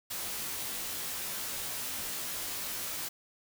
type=noise with comb filter; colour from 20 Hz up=white; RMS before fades=-37 dBFS; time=0.1-3.09 s; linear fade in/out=10 ms; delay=17 ms; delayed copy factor=-0.8; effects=none